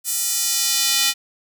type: tone with high-pass filter sweep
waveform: square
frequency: 272.6 Hz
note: C#4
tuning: 29 cents flat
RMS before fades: -20 dBFS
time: 0.04-1.14 s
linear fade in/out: 50 ms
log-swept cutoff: 8600 to 3200 Hz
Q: 1.1
effects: none